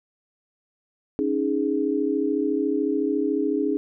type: chord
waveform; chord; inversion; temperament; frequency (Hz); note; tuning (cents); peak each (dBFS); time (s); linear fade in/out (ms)
sine; C# suspended second; none; equal; 277.2 / 311.1 / 415.3; C#4 / D#4 / G#4; 0 / 0 / 0; -25; 1.19-3.77; 0
effects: none